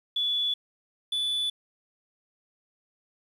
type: tone pair in turn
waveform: sine / triangle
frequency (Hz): 3433 / 3471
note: A7 / A7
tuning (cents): -43 / -24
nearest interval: unison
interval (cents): 19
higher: second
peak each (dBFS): -24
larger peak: neither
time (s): 0.16-0.54 / 1.12-1.5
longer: neither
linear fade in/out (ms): 5
effects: resampled to 32000 Hz + 9-bit